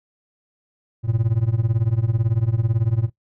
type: tone with tremolo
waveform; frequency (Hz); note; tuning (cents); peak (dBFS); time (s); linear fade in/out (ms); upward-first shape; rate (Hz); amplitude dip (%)
triangle; 113.4; A#2; -47; -11; 1.03-3.1; 50; triangle; 18; 100
effects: noise-tail reverb RT60 0.1 s tail -18 dB re dry